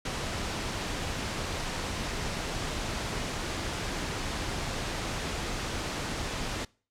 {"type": "noise", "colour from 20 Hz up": "pink", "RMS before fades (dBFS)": -33, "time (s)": [0.05, 6.65], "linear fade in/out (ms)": 5, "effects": ["noise-tail reverb RT60 0.4 s tail -24 dB re dry", "low-pass 7000 Hz 12 dB/octave"]}